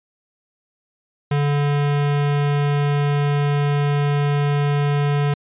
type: tone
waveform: square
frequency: 144.4 Hz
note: D3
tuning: 29 cents flat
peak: -17 dBFS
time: 1.31-5.34 s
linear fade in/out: 5 ms
effects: resampled to 8000 Hz